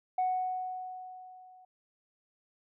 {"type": "tone with level ramp", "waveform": "sine", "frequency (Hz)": 740, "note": "F#5", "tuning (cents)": 0, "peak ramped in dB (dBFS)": [-24, -54], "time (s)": [0.18, 1.65], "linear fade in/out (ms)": 5, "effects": ["tanh soft clip ceiling -23 dBFS"]}